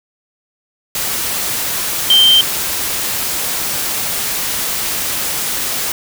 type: tone in noise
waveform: sine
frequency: 3136 Hz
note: G7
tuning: in tune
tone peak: -6 dBFS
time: 2.1-2.41 s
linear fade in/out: 2 ms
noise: white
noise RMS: -19 dBFS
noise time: 0.95-5.92 s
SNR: +10 dB
effects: none